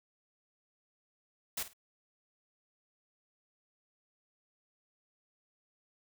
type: noise with echo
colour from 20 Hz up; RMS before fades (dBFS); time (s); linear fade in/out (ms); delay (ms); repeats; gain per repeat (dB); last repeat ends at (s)
white; -36; 1.57-1.63; 5; 52; 2; -13; 1.734
effects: none